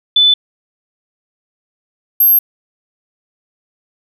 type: tone pair in turn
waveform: sine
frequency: 3500 / 12504 Hz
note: A7 / G9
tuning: -10 / -6 cents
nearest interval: octave + minor seventh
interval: 2204 cents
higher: second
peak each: -6 dBFS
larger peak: neither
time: 0.16-0.34 / 2.2-2.39 s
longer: second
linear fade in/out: 5 ms
effects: none